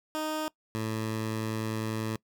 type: tone pair in turn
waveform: 15% pulse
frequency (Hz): 310 / 110.3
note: D#4 / A2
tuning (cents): -6 / +5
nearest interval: octave + tritone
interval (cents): 1789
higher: first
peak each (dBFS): -24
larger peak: neither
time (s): 0.15-0.48 / 0.75-2.16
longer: second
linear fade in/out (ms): 0
effects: noise-tail reverb RT60 0.1 s tail -23 dB re dry